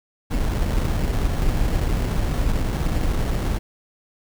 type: noise with sample-and-hold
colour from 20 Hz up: brown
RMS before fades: -21 dBFS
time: 0.3-3.59 s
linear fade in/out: 20 ms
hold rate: 2450 Hz
effects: none